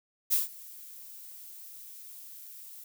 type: noise with ADSR envelope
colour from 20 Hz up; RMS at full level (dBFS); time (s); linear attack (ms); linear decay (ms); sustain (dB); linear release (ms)
violet; -24; 0.3-2.84; 27; 150; -23; 4
effects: none